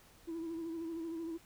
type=tone with vibrato; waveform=sine; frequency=329.6 Hz; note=E4; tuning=in tune; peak=-36 dBFS; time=0.27-1.38 s; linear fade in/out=20 ms; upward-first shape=sine; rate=13 Hz; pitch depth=43 cents each way; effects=tanh soft clip ceiling -36 dBFS + pink hiss -62 dBFS RMS until 1.45 s